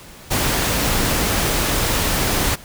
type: noise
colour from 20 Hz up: pink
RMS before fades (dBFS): -19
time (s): 0.3-2.56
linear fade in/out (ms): 20
effects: pink hiss -41 dBFS RMS until 2.64 s